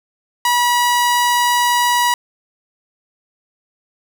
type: tone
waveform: sawtooth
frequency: 969 Hz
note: B5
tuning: 33 cents flat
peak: -9 dBFS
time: 0.45-2.14 s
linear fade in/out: 2 ms
effects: none